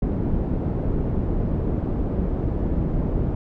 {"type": "low-pass noise", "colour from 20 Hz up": "pink", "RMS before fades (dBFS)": -23, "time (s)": [0.02, 3.35], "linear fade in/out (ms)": 5, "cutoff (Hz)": 370, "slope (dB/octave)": 12, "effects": []}